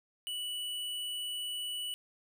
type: tone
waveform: square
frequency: 2955 Hz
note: F#7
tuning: 3 cents flat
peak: -36 dBFS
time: 0.27-1.94 s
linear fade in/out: 0 ms
effects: none